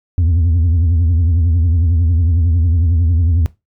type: tone with vibrato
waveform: sine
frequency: 84 Hz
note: E2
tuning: 33 cents sharp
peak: -7 dBFS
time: 0.18-3.46 s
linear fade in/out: 0 ms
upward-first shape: triangle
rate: 11 Hz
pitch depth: 150 cents each way
effects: noise-tail reverb RT60 0.2 s tail -20 dB re dry + tanh soft clip ceiling -9 dBFS